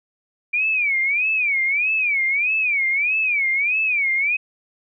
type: tone with vibrato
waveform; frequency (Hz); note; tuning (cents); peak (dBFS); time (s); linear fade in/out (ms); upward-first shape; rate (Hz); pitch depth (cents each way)
sine; 2349; D7; 0; -17; 0.53-4.37; 10; sine; 1.6; 190
effects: none